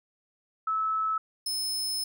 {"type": "tone pair in turn", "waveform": ["sine", "sawtooth"], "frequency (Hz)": [1302, 5208], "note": ["E6", "E8"], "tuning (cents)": [-22, -22], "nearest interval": "2 octaves", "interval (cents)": 2400, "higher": "second", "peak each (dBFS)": [-25, -26], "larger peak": "first", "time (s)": [[0.67, 1.18], [1.46, 2.04]], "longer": "second", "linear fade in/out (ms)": 5, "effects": []}